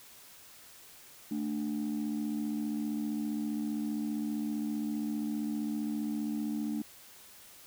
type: tone pair together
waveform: sine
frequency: 220.6 / 295.8 Hz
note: A3 / D4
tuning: +5 / +13 cents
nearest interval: perfect fourth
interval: 508 cents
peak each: -32 / -33 dBFS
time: 1.31-6.82 s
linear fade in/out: 5 ms
effects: tanh soft clip ceiling -27 dBFS + white hiss -54 dBFS RMS until 7.66 s